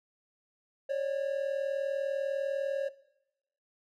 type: tone pair together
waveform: triangle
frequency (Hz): 547.3 / 587.3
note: C#5 / D5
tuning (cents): -22 / 0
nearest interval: minor second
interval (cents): 122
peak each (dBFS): -28 / -33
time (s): 0.89-2.89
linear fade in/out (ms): 10
effects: noise-tail reverb RT60 0.8 s tail -18 dB re dry